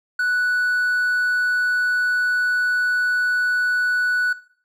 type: tone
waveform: triangle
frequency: 1480 Hz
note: F#6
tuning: in tune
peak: -16 dBFS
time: 0.19-4.33 s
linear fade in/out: 5 ms
effects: noise-tail reverb RT60 0.5 s tail -18 dB re dry